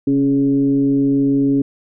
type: tone with frequency modulation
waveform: sine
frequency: 277.2 Hz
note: C#4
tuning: in tune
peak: -12 dBFS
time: 0.07-1.62 s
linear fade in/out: 5 ms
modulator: 142 Hz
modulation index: 0.54
effects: none